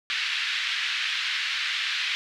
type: band-pass noise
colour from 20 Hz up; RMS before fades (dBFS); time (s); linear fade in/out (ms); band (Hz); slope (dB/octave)
white; -28; 0.1-2.15; 0; 1600 to 3700; 24
effects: none